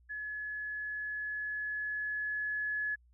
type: tone with level ramp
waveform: sine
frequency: 1702 Hz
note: G#6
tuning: 42 cents sharp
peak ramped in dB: -37 to -31 dBFS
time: 0.09-2.96 s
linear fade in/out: 20 ms
effects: added 60 Hz sine -61 dBFS peak until 3.13 s